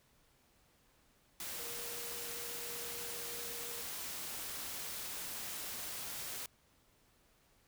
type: tone in noise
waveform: sine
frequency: 473.6 Hz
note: A#4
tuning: 27 cents sharp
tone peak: -51 dBFS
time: 1.59-3.82 s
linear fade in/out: 2 ms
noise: white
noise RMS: -43 dBFS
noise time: 1.4-6.46 s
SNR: -11 dB
effects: pink hiss -70 dBFS RMS until 7.67 s